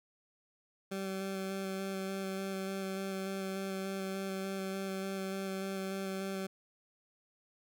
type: tone with vibrato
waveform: 20% pulse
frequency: 192.6 Hz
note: G3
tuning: 30 cents flat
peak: -31 dBFS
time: 0.91-6.47 s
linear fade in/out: 10 ms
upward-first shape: square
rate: 3.4 Hz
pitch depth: 11 cents each way
effects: none